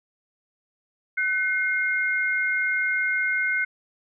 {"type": "tone pair together", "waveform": "sine", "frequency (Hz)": [1508, 2133], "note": ["F#6", "C7"], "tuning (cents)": [32, 33], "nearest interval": "tritone", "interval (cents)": 601, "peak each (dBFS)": -24, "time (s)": [1.17, 3.65], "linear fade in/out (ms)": 10, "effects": []}